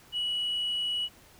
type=tone; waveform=sine; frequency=2932 Hz; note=F#7; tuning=16 cents flat; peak=-26 dBFS; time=0.12-1.09 s; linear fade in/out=50 ms; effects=tanh soft clip ceiling -25 dBFS + pink hiss -56 dBFS RMS until 1.39 s